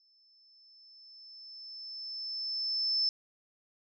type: tone with exponential growth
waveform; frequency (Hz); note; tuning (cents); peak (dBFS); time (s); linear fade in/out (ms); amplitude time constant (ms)
sine; 5274; E8; 0; -25; 0-3.09; 1; 670
effects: none